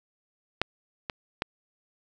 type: clicks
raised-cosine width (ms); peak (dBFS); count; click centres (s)
0.3; -7 / -15 / -11; 3; 0.616 / 1.098 / 1.421
effects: none